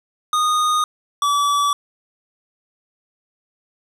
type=tone pair in turn; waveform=square; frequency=1234 / 1149.6 Hz; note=D#6 / D6; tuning=-15 / -37 cents; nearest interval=minor second; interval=122 cents; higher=first; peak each=-16 dBFS; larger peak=neither; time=0.33-0.84 / 1.22-1.73 s; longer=neither; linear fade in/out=2 ms; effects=low-pass 10000 Hz 12 dB/octave + 8-bit